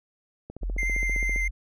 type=click train; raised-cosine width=2 ms; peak=-25 dBFS; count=14; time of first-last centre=0.5-1.361 s; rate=15.1 Hz
type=tone; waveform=sine; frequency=44.01 Hz; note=F1; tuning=14 cents sharp; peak=-26 dBFS; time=0.61-1.51 s; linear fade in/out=20 ms
type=tone with vibrato; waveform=triangle; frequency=2088 Hz; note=C7; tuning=4 cents flat; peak=-24 dBFS; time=0.78-1.48 s; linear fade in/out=5 ms; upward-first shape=sine; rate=12 Hz; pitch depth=13 cents each way
effects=none